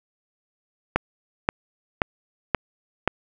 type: click train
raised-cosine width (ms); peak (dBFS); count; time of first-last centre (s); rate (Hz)
0.5; -3; 5; 0.96-3.076; 1.89
effects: none